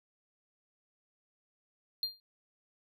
triangle tone with exponential decay, 4200 Hz, C8, 6 cents sharp, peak -26 dBFS, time 2.03-2.2 s, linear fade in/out 1 ms, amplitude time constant 35 ms, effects none

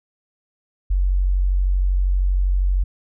sine tone, 46.35 Hz, F#1, 4 cents sharp, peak -15 dBFS, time 0.9-2.84 s, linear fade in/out 10 ms, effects none

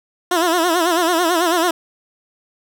15% pulse tone with vibrato, 342.2 Hz, F4, 35 cents flat, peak -8 dBFS, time 0.31-1.71 s, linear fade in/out 5 ms, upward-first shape sine, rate 9.1 Hz, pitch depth 110 cents each way, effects none

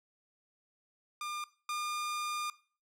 sawtooth tone pair in turn, 1203 / 1208.4 Hz, D6 / D6, +41 / +49 cents, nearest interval unison, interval 8 cents, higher second, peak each -33 / -30 dBFS, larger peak second, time 1.21-1.44 / 1.69-2.5 s, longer second, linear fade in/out 2 ms, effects noise-tail reverb RT60 0.4 s tail -19 dB re dry + low-pass 11000 Hz 12 dB/octave

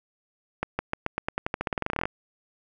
accelerating click train, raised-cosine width 0.5 ms, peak -11 dBFS, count 22, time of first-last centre 0.63-2.055 s, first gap 160 ms, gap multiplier 0.9, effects none

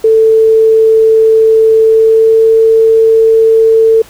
sine tone with pitch glide, 443.5 to 447.4 Hz, A4 to A4, +14 to +29 cents, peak -3 dBFS, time 0.04-4.02 s, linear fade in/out 5 ms, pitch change +15 cents, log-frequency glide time 1.83-2.49 s, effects pink hiss -37 dBFS RMS until 4.09 s

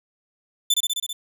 sawtooth tone with echo, 3525 Hz, A7, 2 cents sharp, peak -13 dBFS, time 0.7-0.74 s, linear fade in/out 5 ms, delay 65 ms, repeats 6, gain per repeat -2 dB, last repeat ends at 1.13 s, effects none

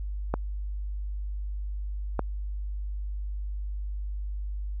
clicks, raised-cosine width 1 ms, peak -12 dBFS, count 2, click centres 0.34 / 2.193 s, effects added 50 Hz sine -30 dBFS peak until 4.8 s

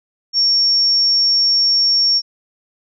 sine tone, 5500 Hz, F8, 27 cents flat, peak -11 dBFS, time 0.33-2.22 s, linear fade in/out 50 ms, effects none

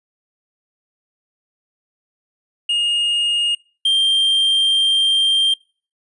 triangle tone pair in turn, 2848 / 3175 Hz, F7 / G7, +33 / +21 cents, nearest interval major second, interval 188 cents, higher second, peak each -14 / -11 dBFS, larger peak second, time 2.69-3.55 / 3.85-5.54 s, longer second, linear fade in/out 5 ms, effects noise-tail reverb RT60 0.4 s tail -25 dB re dry + resampled to 24000 Hz

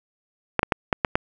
clicks, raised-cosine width 0.5 ms, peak -3 dBFS, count 6, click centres 0.593 / 0.631 / 0.722 / 0.928 / 1.048 / 1.155 s, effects none

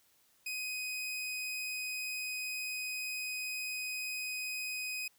sawtooth tone, 2507 Hz, D#7, 12 cents sharp, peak -33 dBFS, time 0.46-5.08 s, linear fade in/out 5 ms, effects white hiss -69 dBFS RMS until 5.18 s

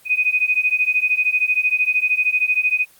sine beating tone pair, 2489 / 2502 Hz, D#7 / D#7, 0 / +9 cents, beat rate 13 Hz, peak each -19 / -18 dBFS, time 0.05-2.86 s, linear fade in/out 50 ms, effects white hiss -51 dBFS RMS until 2.99 s + Opus 24 kbps

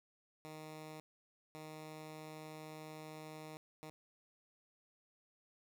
10% pulse tone bursts at uneven times, 155.56 Hz, D#3, in tune, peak -40 dBFS, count 3, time 0.45-1 / 1.55-3.57 / 3.83-3.9 s, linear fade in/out 0 ms, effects none

